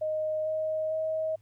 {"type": "tone with pitch steps", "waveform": "sine", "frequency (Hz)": [621, 627.1, 633.3], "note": ["D#5", "D#5", "D#5"], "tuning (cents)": [-3, 13, 30], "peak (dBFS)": -27, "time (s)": [0.01, 1.36], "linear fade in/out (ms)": 10, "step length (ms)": 450, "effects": ["added 106 Hz sine -58 dBFS peak until 1.41 s", "pink hiss -72 dBFS RMS until 1.41 s"]}